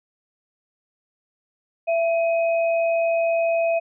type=tone pair together; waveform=sine; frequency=667 / 2518 Hz; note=E5 / D#7; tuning=+20 / +20 cents; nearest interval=octave + major seventh; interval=2300 cents; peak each=-18 / -30 dBFS; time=1.87-3.8 s; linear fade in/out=20 ms; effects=none